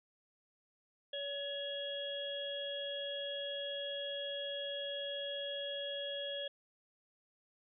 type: harmonic tone with a mistuned harmonic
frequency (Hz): 565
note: C#5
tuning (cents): +33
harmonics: 1 / 3 / 5 / 6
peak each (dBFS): -41 / -49 / -52 / -41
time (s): 1.13-6.48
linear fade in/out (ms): 5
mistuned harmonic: 6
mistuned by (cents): -36
effects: none